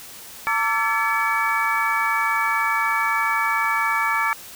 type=tone cluster; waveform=sine; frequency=905 / 1156 / 1339 / 1722 / 2268 Hz; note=A5 / D6 / E6 / A6 / C#7; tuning=+48 / -28 / +27 / -38 / +39 cents; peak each=-25 dBFS; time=0.47-4.33 s; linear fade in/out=0 ms; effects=white hiss -40 dBFS RMS until 4.55 s